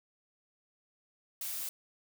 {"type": "noise", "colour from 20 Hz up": "blue", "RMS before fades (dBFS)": -38, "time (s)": [1.41, 1.69], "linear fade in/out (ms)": 2, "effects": []}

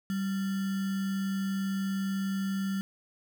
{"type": "tone with sample-and-hold", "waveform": "sine", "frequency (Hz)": 194, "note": "G3", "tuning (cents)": -18, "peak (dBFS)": -28, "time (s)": [0.1, 2.81], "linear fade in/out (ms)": 0, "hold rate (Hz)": 1575, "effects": []}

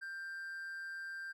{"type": "tone with amplitude modulation", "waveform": "triangle", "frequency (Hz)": 1575, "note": "G6", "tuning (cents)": 8, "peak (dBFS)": -38, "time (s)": [0.01, 1.33], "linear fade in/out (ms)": 20, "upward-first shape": "sine", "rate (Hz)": 167, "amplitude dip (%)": 40, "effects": []}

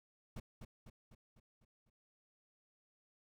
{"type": "noise with echo", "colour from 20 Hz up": "brown", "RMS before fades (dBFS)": -44, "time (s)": [0.36, 0.4], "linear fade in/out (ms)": 5, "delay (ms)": 250, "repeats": 6, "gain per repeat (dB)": -5, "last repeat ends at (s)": 1.9, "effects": []}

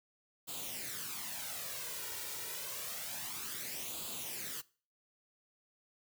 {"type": "noise with flanger", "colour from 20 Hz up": "white", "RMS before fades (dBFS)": -42, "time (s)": [0.47, 4.62], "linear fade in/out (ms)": 20, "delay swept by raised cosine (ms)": [0.26, 2.16], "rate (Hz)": 0.28, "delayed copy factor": 0.65, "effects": ["noise-tail reverb RT60 0.4 s tail -21 dB re dry", "high-pass 100 Hz 12 dB/octave"]}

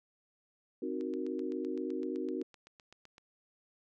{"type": "chord", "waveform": "sine", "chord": "C half-diminished seventh", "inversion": "none", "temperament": "equal with one note detuned", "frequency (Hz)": [261.6, 309.9, 370, 466.2], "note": ["C4", "Eb4", "Gb4", "Bb4"], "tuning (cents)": [0, -7, 0, 0], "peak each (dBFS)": [-39, -39, -38, -42], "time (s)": [0.82, 2.43], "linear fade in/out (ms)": 5}
{"type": "click train", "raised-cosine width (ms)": 0.2, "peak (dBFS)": -37, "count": 18, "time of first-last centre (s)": [1.01, 3.181], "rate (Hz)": 7.83}
{"effects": []}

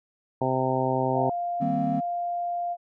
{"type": "harmonic tone", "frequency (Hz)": 130.3, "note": "C3", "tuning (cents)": -7, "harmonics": [1, 2, 3, 4, 5, 6, 7], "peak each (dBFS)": [-30, -30, -30, -30, -30, -30, -30], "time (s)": [0.41, 1.3], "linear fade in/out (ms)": 5}
{"type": "tone", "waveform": "sine", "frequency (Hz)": 698.5, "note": "F5", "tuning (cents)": 0, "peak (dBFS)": -26, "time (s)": [1.13, 2.77], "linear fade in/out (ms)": 50}
{"type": "chord", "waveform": "triangle", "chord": "C minor seventh", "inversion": "first", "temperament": "equal", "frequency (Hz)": [155.56, 196, 233.1, 261.6], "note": ["Eb3", "G3", "Bb3", "C4"], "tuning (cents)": [0, 0, 0, 0], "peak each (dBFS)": [-29, -30, -29, -26], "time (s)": [1.6, 2.01], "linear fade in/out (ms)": 20}
{"effects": []}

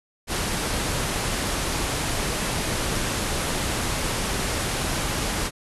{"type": "low-pass noise", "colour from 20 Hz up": "pink", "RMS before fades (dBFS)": -26, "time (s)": [0.27, 5.51], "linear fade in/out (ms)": 50, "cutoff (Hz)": 12000, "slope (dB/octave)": 96, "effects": []}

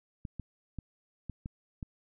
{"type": "clicks", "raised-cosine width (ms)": 5, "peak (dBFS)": -26, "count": 6, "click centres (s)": [0.252, 0.397, 0.787, 1.297, 1.459, 1.828], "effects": []}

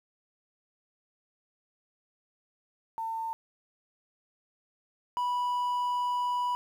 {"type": "tone pair in turn", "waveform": ["sine", "triangle"], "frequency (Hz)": [901, 982.3], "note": ["A5", "B5"], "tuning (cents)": [41, -10], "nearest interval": "minor second", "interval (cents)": 149, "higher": "second", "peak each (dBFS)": [-31, -25], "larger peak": "second", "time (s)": [[2.98, 3.33], [5.17, 6.55]], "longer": "second", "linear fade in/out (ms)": 0, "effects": ["10-bit"]}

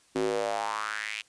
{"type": "tone with high-pass filter sweep", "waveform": "square", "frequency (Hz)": 53.4, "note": "G#1", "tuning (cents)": 49, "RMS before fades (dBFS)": -31, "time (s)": [0.15, 1.22], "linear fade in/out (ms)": 10, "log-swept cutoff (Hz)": [310, 2700], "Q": 4.3, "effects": ["white hiss -62 dBFS RMS until 1.28 s", "resampled to 22050 Hz"]}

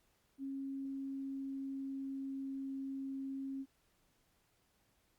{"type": "tone with pitch glide", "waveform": "sine", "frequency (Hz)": [272.1, 270.2], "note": ["C#4", "C#4"], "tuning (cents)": [-32, -44], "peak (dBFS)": -39, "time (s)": [0.38, 3.66], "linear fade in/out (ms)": 50, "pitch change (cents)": -12, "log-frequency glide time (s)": [0.53, 2.9], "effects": ["pink hiss -75 dBFS RMS until 5.18 s", "Opus 48 kbps"]}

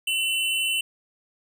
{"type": "tone pair together", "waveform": "square", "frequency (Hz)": [2718, 2997], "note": ["F7", "F#7"], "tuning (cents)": [-48, 22], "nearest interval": "major second", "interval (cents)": 170, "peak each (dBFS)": -26, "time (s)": [0.07, 0.81], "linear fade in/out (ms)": 5, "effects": []}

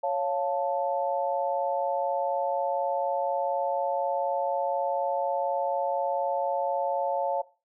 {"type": "chord", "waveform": "sine", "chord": "Db augmented", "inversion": "none", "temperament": "equal", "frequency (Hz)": [554.4, 698.5, 880], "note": ["Db5", "F5", "A5"], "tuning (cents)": [0, 0, 0], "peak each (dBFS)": [-28, -30, -30], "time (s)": [0.03, 7.42], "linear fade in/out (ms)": 10, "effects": ["noise-tail reverb RT60 0.3 s tail -17 dB re dry"]}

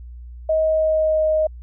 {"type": "tone with pitch glide", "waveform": "sine", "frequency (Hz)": [632, 623.7], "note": ["D#5", "D#5"], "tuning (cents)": [27, 4], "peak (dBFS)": -15, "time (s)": [0.49, 1.47], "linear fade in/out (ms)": 5, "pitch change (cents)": -23, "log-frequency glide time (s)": [0.61, 1.25], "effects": ["added 60 Hz sine -34 dBFS peak until 1.62 s"]}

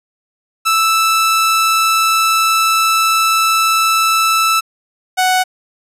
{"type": "tone pair in turn", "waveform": "sawtooth", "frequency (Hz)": [1318.5, 741.8], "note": ["E6", "F#5"], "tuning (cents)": [0, 4], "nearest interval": "minor seventh", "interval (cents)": 996, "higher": "first", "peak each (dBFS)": -7, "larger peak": "neither", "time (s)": [[0.65, 4.61], [5.17, 5.44]], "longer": "first", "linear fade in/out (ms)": 20, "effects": ["resampled to 32000 Hz"]}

